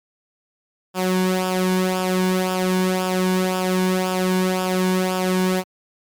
sawtooth tone with flanger, 185 Hz, F#3, in tune, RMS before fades -20 dBFS, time 0.94-5.64 s, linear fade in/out 50 ms, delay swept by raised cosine 0.48 to 1.58 ms, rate 1.9 Hz, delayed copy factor -0.65, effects MP3 96 kbps

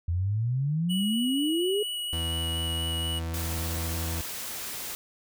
sine exponential sweep, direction up, 82.41 to 427.7 Hz, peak -24 dBFS, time 0.08-1.83 s, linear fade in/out 5 ms
square tone with vibrato, 2928 Hz, F#7, 19 cents flat, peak -31 dBFS, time 0.89-3.2 s, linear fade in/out 20 ms, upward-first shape square, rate 4.2 Hz, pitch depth 8 cents each way
40% pulse tone, 82.41 Hz, E2, in tune, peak -29 dBFS, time 2.13-4.21 s, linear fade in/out 0 ms
white noise, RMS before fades -36 dBFS, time 3.34-4.95 s, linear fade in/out 0 ms
effects none

